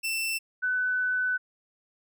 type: tone pair in turn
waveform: sawtooth / sine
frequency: 2675 / 1501.3 Hz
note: E7 / F#6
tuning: +25 / +25 cents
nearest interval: minor seventh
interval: 1000 cents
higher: first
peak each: -24 dBFS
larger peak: neither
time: 0.03-0.39 / 0.62-1.38 s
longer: second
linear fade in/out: 20 ms
effects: none